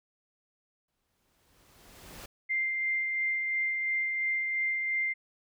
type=noise with exponential growth; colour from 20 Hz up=pink; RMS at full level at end=-44 dBFS; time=0.88-2.26 s; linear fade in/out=5 ms; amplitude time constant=300 ms
type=tone with tremolo; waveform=sine; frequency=2095 Hz; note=C7; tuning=2 cents sharp; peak=-26 dBFS; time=2.49-5.14 s; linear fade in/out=20 ms; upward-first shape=sine; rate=2.9 Hz; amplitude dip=30%
effects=none